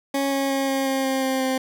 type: tone with pitch steps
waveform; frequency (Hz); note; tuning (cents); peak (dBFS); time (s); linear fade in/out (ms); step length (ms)
20% pulse; 275.9 / 273.8 / 271.8 / 269.8 / 267.7 / 265.7 / 263.7 / 261.8; C#4 / C#4 / C#4 / C#4 / C4 / C4 / C4 / C4; -8 / -21 / -34 / -47 / +40 / +27 / +14 / +1; -16; 0.14-1.58; 5; 180
effects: none